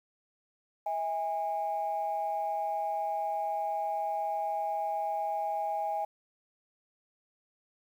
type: tone pair together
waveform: sine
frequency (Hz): 646 / 817.9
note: E5 / G#5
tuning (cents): -35 / -27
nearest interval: major third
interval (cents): 408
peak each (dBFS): -34 / -30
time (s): 0.86-6.05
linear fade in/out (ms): 5
effects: tanh soft clip ceiling -23 dBFS + 10-bit